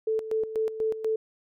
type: tone with tremolo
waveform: sine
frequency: 440 Hz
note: A4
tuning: in tune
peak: -23 dBFS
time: 0.07-1.16 s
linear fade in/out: 5 ms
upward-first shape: square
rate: 4.1 Hz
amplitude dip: 70%
effects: none